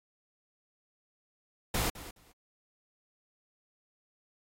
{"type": "noise with echo", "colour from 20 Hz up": "pink", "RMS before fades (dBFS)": -31, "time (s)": [1.74, 1.9], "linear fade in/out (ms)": 5, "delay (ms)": 210, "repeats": 2, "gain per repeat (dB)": -15, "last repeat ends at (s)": 2.32, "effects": ["AAC 48 kbps"]}